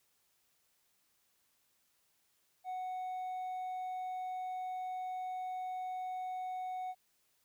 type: tone with hard clipping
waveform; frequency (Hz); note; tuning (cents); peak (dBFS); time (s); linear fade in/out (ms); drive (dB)
sine; 740; F#5; 0; -38; 2.64-6.95; 50; 2
effects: white hiss -75 dBFS RMS until 7.44 s